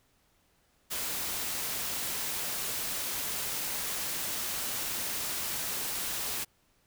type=noise; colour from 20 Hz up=white; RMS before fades=-34 dBFS; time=0.9-6.45 s; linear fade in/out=20 ms; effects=pink hiss -69 dBFS RMS until 6.86 s